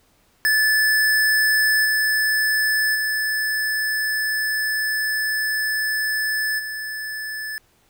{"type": "tone with level steps", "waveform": "square", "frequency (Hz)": 1738, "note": "A6", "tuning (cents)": -22, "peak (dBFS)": [-16, -18, -21, -28], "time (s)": [0.45, 7.58], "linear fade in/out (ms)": 0, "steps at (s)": [1.84, 2.94, 6.58], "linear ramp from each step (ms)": 20, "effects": ["pink hiss -60 dBFS RMS until 7.89 s"]}